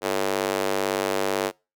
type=tone with high-pass filter; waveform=square; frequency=49 Hz; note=G1; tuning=in tune; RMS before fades=-25 dBFS; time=0.01-1.52 s; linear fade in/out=50 ms; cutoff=450 Hz; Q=1.7; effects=noise-tail reverb RT60 0.3 s tail -26 dB re dry